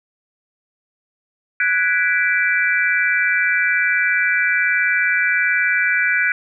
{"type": "chord", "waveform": "sine", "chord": "G# half-diminished seventh", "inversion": "third", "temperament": "equal with one note detuned", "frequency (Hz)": [1480, 1661.2, 1975.5, 2334], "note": ["F#6", "G#6", "B6", "D7"], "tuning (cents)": [0, 0, 0, -11], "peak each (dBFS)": [-18, -22, -22, -20], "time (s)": [1.6, 6.32], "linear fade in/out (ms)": 2, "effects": []}